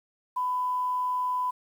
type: tone with quantisation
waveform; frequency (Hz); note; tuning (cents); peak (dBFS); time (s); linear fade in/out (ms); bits
sine; 1000; B5; +21; -25; 0.36-1.51; 10; 9
effects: none